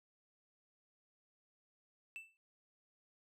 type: tone with exponential decay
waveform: triangle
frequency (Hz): 2655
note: E7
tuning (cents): +12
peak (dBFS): -40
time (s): 2.16-2.37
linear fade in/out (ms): 0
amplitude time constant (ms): 45
effects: none